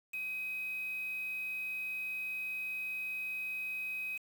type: tone with quantisation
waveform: sine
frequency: 2525 Hz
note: D#7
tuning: 25 cents sharp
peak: -36 dBFS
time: 0.13-4.18 s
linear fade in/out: 10 ms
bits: 8
effects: none